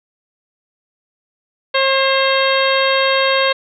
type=harmonic tone with a mistuned harmonic; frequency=537 Hz; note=C5; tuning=45 cents sharp; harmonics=1 / 2 / 3 / 4 / 5 / 6 / 7 / 8; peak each=-16 / -19 / -21 / -22 / -23 / -24 / -24 / -25 dBFS; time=1.74-3.53 s; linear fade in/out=10 ms; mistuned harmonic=4; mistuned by=-38 cents; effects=none